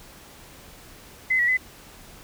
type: tone with pitch steps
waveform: sine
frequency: 2040 / 1930 / 2019 Hz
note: C7 / B6 / B6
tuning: -44 / -40 / +38 cents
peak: -18 dBFS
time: 1.3-1.573 s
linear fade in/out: 10 ms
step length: 91 ms
effects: pink hiss -47 dBFS RMS until 2.23 s